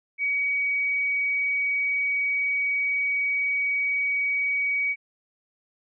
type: tone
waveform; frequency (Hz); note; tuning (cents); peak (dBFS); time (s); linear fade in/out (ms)
sine; 2261; C#7; +34; -22; 0.18-4.96; 50
effects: none